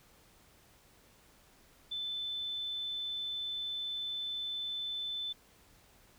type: tone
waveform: sine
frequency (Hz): 3520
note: A7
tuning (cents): 0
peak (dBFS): -35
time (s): 1.91-5.33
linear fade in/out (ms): 10
effects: pink hiss -63 dBFS RMS until 6.18 s